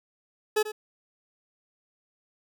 40% pulse tone with echo, 427.7 Hz, A4, 49 cents flat, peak -20 dBFS, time 0.56-0.63 s, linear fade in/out 10 ms, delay 90 ms, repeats 1, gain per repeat -12 dB, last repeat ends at 0.72 s, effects none

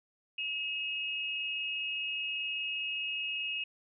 sine tone pair together, 2572 / 2853 Hz, E7 / F7, -43 / +36 cents, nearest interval major second, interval 179 cents, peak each -35 / -36 dBFS, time 0.38-3.64 s, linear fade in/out 5 ms, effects none

